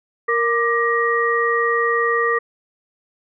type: tone cluster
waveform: sine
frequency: 466.4 / 1183 / 1890 Hz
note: A#4 / D6 / A#6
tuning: +1 / +12 / +23 cents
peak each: -20 dBFS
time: 0.28-2.39 s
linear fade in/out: 10 ms
effects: none